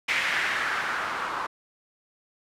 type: noise with low-pass filter sweep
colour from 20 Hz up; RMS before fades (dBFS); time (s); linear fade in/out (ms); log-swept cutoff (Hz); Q
blue; -28; 0.08-1.47; 10; 2200 to 1100; 2.6
effects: none